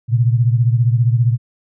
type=beating tone pair; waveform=sine; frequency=116.54 / 131.54 Hz; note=A#2 / C3; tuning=0 / +10 cents; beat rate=15 Hz; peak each=-12 / -17 dBFS; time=0.08-1.38 s; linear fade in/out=50 ms; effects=none